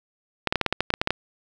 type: clicks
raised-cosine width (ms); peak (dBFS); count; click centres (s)
0.3; -5; 12; 0.473 / 0.525 / 0.557 / 0.613 / 0.663 / 0.726 / 0.806 / 0.904 / 0.939 / 1.015 / 1.074 / 1.106
effects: 7-bit